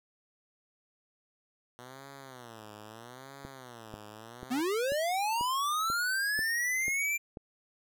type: tone with vibrato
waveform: 5% pulse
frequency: 120.8 Hz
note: B2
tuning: 38 cents flat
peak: -35 dBFS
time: 1.79-4.61 s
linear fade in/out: 0 ms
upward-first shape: sine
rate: 0.78 Hz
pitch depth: 240 cents each way
type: click train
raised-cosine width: 2 ms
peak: -28 dBFS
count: 9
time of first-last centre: 3.45-7.372 s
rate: 2.04 Hz
type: linear sweep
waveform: square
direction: up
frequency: 231.1 to 2376 Hz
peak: -29 dBFS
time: 4.5-7.18 s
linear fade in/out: 20 ms
effects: none